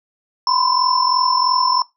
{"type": "tone cluster", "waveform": "sine", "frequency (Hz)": [991, 1034, 5360], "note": ["B5", "C6", "E8"], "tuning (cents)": [6, -21, 28], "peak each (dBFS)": -18, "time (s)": [0.47, 1.82], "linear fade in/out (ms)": 2, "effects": ["noise-tail reverb RT60 0.2 s tail -20 dB re dry"]}